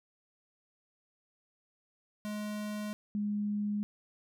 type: tone pair in turn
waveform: square / sine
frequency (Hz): 210 / 207.1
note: G#3 / G#3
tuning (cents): +19 / -5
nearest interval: unison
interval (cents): 24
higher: first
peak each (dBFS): -36 / -30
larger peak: second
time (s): 2.25-2.93 / 3.15-3.83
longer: neither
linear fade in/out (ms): 0
effects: none